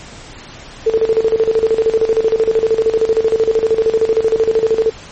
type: tone with tremolo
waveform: sine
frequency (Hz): 446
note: A4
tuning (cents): +23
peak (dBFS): -8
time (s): 0.86-4.9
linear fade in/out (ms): 10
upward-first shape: square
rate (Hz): 13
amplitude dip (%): 75
effects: pink hiss -35 dBFS RMS until 5.11 s + MP3 32 kbps